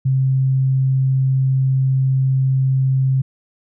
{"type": "tone", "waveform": "sine", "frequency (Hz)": 132.6, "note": "C3", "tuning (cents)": 23, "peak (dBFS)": -13, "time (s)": [0.05, 3.22], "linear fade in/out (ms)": 10, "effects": []}